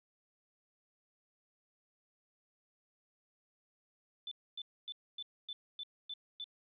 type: tone bursts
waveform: sine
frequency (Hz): 3516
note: A7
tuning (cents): -2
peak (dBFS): -40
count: 8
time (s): 4.27-6.442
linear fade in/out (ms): 2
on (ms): 44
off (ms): 260
effects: none